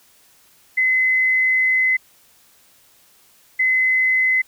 sine tone pair in turn, 2038 / 2038 Hz, C7 / C7, -46 / -46 cents, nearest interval unison, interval 0 cents, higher neither, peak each -14 dBFS, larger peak neither, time 0.77-1.97 / 3.59-4.42 s, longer first, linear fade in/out 10 ms, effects white hiss -54 dBFS RMS until 4.47 s

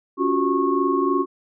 sine tone cluster, 279.6 / 353.8 / 377 / 1095 Hz, C#4 / F4 / F#4 / C#6, +15 / +23 / +32 / -22 cents, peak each -23 dBFS, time 0.17-1.26 s, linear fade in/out 50 ms, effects none

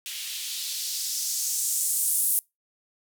violet noise with band-pass filter sweep, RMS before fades -28 dBFS, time 0.06-2.39 s, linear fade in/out 0 ms, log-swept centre 2700 to 11000 Hz, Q 1.8, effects noise-tail reverb RT60 0.2 s tail -25 dB re dry

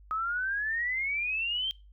sine exponential sweep, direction up, 1262 to 3187 Hz, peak -28 dBFS, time 0.11-1.71 s, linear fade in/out 0 ms, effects noise-tail reverb RT60 0.3 s tail -23 dB re dry + added 50 Hz sine -51 dBFS peak until 1.92 s

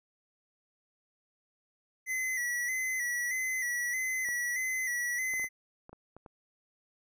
square tone with vibrato, 1989 Hz, B6, 12 cents sharp, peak -31 dBFS, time 2.06-5.49 s, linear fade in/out 50 ms, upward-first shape square, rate 1.6 Hz, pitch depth 45 cents each way
clicks, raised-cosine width 1 ms, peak -35 dBFS, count 8, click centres 4.288 / 5.338 / 5.397 / 5.443 / 5.894 / 5.93 / 6.166 / 6.262 s
effects none

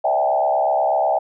sine tone with frequency modulation, 713 Hz, F5, 36 cents sharp, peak -15 dBFS, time 0.04-1.19 s, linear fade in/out 10 ms, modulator 68.2 Hz, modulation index 1.9, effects none

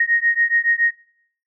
sine beating tone pair, 1864 / 1871.1 Hz, A#6 / A#6, -1 / +6 cents, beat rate 7.1 Hz, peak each -18 dBFS, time 0-0.91 s, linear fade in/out 5 ms, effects noise-tail reverb RT60 0.7 s tail -23 dB re dry

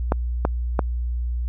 clicks, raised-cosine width 1 ms, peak -5 dBFS, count 3, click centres 0.121 / 0.451 / 0.792 s, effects added 60 Hz sine -22 dBFS peak until 1.48 s

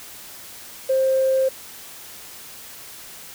sine tone, 528 Hz, C5, 16 cents sharp, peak -15 dBFS, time 0.89-1.49 s, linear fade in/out 10 ms, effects tanh soft clip ceiling -11 dBFS + white hiss -40 dBFS RMS until 3.34 s

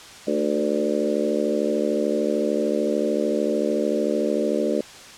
harmonic tone with a mistuned harmonic, 73.42 Hz, D2, in tune, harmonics 3 / 4 / 5 / 6 / 7 / 8, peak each -27 / -27 / -27 / -27 / -27 / -27 dBFS, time 0.27-4.81 s, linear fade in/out 5 ms, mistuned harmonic 4, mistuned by +26 cents, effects white hiss -42 dBFS RMS until 5.17 s + low-pass 7000 Hz 12 dB/octave

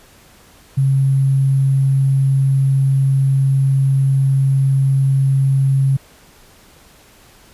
sine tone with sample-and-hold, 135.5 Hz, C#3, 39 cents flat, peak -11 dBFS, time 0.77-5.97 s, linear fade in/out 10 ms, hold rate 11025 Hz, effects pink hiss -47 dBFS RMS until 7.53 s + resampled to 32000 Hz

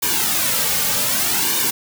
white noise with flanger, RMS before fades -19 dBFS, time 0.02-1.71 s, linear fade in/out 10 ms, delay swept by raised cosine 1.5 to 3 ms, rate 0.65 Hz, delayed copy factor -0.8, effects none

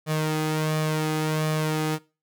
sawtooth tone with flanger, 155.4 Hz, D#3, 2 cents flat, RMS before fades -25 dBFS, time 0.06-1.99 s, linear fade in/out 50 ms, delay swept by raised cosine 1.7 to 2.42 ms, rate 1.4 Hz, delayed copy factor +0.55, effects noise-tail reverb RT60 0.3 s tail -21 dB re dry

